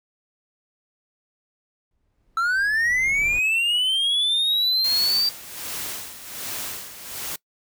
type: noise with exponential growth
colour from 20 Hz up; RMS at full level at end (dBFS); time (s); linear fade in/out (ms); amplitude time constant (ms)
brown; -32; 1.91-3.39; 1; 320
type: linear sweep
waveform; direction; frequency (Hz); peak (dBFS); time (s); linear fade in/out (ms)
triangle; up; 1318 to 4691; -17; 2.37-5.29; 2
type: noise with tremolo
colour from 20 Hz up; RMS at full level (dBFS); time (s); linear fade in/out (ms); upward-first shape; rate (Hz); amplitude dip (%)
white; -30; 4.84-7.36; 5; sine; 1.3; 70
effects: noise-tail reverb RT60 0.1 s tail -23 dB re dry